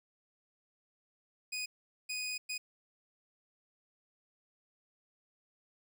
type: tone bursts at uneven times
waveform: 20% pulse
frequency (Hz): 2489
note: D#7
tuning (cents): 0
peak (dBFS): -31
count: 3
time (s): 1.52-1.66 / 2.09-2.38 / 2.49-2.58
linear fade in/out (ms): 10
effects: none